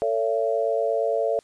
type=tone cluster; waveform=sine; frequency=448.1 / 565 / 674 Hz; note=A4 / C#5 / E5; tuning=+32 / +33 / +38 cents; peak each=-25 dBFS; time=0.02-1.39 s; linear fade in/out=0 ms; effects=white hiss -60 dBFS RMS until 1.43 s + resampled to 22050 Hz